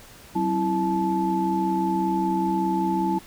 sine tone cluster, 189 / 265.8 / 331 / 869 Hz, F#3 / C4 / E4 / A5, +37 / +27 / +7 / -22 cents, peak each -26 / -32 / -25 / -25 dBFS, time 0.35-3.19 s, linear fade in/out 10 ms, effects pink hiss -47 dBFS RMS until 3.26 s

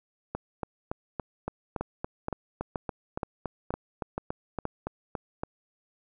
two click trains, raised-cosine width 1 ms, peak -17 / -16 dBFS, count 19 / 7, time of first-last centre 0.35-5.435 / 1.81-4.654 s, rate 3.54 / 2.11 Hz, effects none

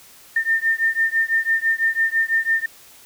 sine beating tone pair, 1806 / 1812 Hz, A6 / A#6, +45 / -50 cents, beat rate 6 Hz, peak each -20 dBFS, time 0.36-2.66 s, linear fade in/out 5 ms, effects white hiss -47 dBFS RMS until 3.05 s

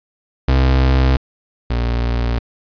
35% pulse tone pair in turn, 65.41 / 59.21 Hz, C2 / A#1, 0 / +28 cents, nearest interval major second, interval 172 cents, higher first, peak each -9 / -14 dBFS, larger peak first, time 0.48-1.17 / 1.7-2.39 s, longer neither, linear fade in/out 5 ms, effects resampled to 11025 Hz + 8-bit

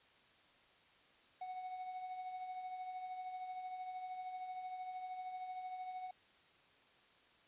triangle tone with tremolo, 740 Hz, F#5, in tune, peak -39 dBFS, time 1.41-6.11 s, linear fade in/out 5 ms, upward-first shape triangle, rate 13 Hz, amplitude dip 50%, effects white hiss -67 dBFS RMS until 7.47 s + resampled to 8000 Hz

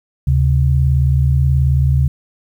sine tone pair together, 74.8 / 133.4 Hz, D2 / C3, +32 / +34 cents, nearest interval minor seventh, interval 1002 cents, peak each -13 dBFS, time 0.27-2.08 s, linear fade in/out 5 ms, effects 8-bit

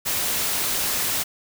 white noise, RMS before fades -24 dBFS, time 0.05-1.24 s, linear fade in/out 20 ms, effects none

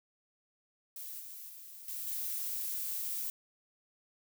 violet noise with level steps, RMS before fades -44 / -47 / -50 / -40 / -37 dBFS, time 0.96-3.3 s, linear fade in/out 2 ms, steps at 1.2 / 1.49 / 1.88 / 2.07 s, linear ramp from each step 2 ms, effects none

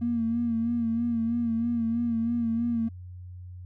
triangle tone with vibrato, 232.1 Hz, A#3, 7 cents flat, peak -20 dBFS, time 0.01-2.89 s, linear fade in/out 20 ms, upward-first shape sine, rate 3.1 Hz, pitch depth 45 cents each way, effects tanh soft clip ceiling -22 dBFS + added 90 Hz sine -39 dBFS peak until 3.65 s

